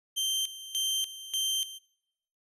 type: tone with tremolo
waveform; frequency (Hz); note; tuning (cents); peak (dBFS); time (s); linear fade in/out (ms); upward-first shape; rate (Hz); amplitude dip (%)
sawtooth; 3136; G7; 0; -24; 0.16-1.79; 20; square; 1.7; 80
effects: noise-tail reverb RT60 0.9 s tail -26 dB re dry + resampled to 32000 Hz